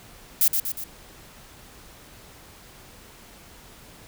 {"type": "noise with echo", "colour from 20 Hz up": "violet", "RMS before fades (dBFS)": -18, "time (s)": [0.41, 0.48], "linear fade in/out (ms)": 2, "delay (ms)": 120, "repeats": 3, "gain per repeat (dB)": -5, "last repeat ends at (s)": 0.84, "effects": ["pink hiss -48 dBFS RMS until 4.07 s"]}